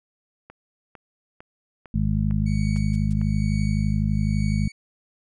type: click train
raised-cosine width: 0.5 ms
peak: -27 dBFS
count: 7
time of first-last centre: 0.5-3.215 s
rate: 2.21 Hz
type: harmonic tone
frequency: 51.91 Hz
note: G#1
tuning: in tune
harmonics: 1 / 2 / 3 / 4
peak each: -25 / -25 / -25 / -25 dBFS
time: 1.94-4.68 s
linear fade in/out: 5 ms
type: tone with tremolo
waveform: sawtooth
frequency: 2245 Hz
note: C#7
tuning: 21 cents sharp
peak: -34 dBFS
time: 2.46-4.72 s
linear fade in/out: 5 ms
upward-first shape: triangle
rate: 1.1 Hz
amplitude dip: 95%
type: noise bursts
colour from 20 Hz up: blue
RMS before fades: -45 dBFS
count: 3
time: 2.76-3.129 s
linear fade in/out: 0 ms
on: 23 ms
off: 150 ms
effects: resampled to 22050 Hz